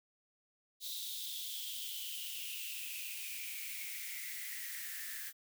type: noise with high-pass filter sweep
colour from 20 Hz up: blue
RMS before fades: -43 dBFS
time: 0.8-5.33 s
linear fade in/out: 50 ms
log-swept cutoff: 3800 to 1700 Hz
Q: 7.9
effects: none

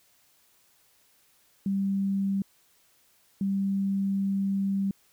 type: tone bursts at uneven times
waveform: sine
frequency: 196 Hz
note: G3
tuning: in tune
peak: -24 dBFS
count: 2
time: 1.66-2.42 / 3.41-4.91 s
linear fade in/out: 2 ms
effects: white hiss -64 dBFS RMS until 5.12 s

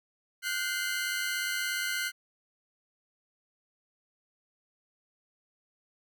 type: tone cluster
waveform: sawtooth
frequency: 1442 / 1539 / 2076 Hz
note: F#6 / G6 / C7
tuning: -45 / -32 / -14 cents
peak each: -31 dBFS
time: 0.42-2.12 s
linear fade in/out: 50 ms
effects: none

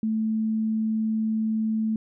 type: tone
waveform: sine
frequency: 219.6 Hz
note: A3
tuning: 3 cents flat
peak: -22 dBFS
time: 0.03-1.96 s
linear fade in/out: 2 ms
effects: none

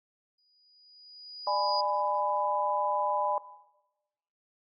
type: tone with exponential growth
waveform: sine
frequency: 4915 Hz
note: D#8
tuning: 22 cents flat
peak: -29 dBFS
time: 0.38-1.81 s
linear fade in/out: 5 ms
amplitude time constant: 310 ms
type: chord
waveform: sine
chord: G# diminished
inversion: second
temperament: just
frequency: 598 / 830.6 / 996.7 Hz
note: D5 / G#5 / B5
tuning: +31 / 0 / +16 cents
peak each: -32 / -30 / -29 dBFS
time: 1.47-3.38 s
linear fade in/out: 2 ms
effects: noise-tail reverb RT60 1.0 s tail -17 dB re dry

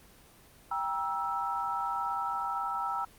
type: chord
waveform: sine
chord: E diminished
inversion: first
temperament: just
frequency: 791.1 / 949.3 / 1318.5 Hz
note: G5 / Bb5 / E6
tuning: +16 / +31 / 0 cents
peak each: -35 / -34 / -33 dBFS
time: 0.71-3.05 s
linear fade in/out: 5 ms
effects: pink hiss -57 dBFS RMS until 3.18 s + Opus 24 kbps

